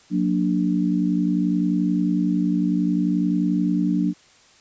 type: chord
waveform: sine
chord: Gb augmented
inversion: none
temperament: equal with one note detuned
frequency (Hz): 181.92 / 233.1 / 293.7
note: Gb3 / Bb3 / D4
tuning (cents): -29 / 0 / 0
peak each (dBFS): -21 / -25 / -22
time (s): 0.1-4.14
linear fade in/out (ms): 50
effects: white hiss -53 dBFS RMS until 4.6 s + resampled to 16000 Hz